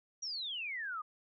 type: exponential sweep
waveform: sine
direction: down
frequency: 5830 to 1194 Hz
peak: -37 dBFS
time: 0.22-1.02 s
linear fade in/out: 10 ms
effects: none